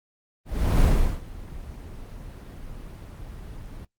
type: noise with ADSR envelope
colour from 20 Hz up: brown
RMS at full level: -17 dBFS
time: 0.45-3.85 s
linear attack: 370 ms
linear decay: 380 ms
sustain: -21 dB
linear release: 4 ms
effects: noise-tail reverb RT60 0.1 s tail -21 dB re dry + Opus 24 kbps